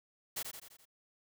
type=noise with echo; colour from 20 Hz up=white; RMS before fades=-38 dBFS; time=0.36-0.43 s; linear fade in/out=10 ms; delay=85 ms; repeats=5; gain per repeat=-5 dB; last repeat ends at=0.855 s; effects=none